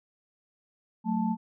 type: tone cluster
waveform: sine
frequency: 186.5 / 223.4 / 879 Hz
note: F#3 / A3 / A5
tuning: +14 / +27 / -2 cents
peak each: -30 / -27 / -33 dBFS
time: 1.04-1.37 s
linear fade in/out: 50 ms
effects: none